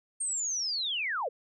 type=linear sweep; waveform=sine; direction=down; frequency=8680 to 420.3 Hz; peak=-29 dBFS; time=0.2-1.29 s; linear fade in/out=10 ms; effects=none